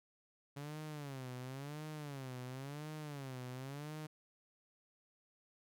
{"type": "tone with vibrato", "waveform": "sawtooth", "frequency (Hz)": 139.3, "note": "C#3", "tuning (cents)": 9, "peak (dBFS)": -40, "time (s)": [0.56, 4.07], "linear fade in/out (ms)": 10, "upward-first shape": "sine", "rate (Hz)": 0.95, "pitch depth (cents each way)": 180, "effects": []}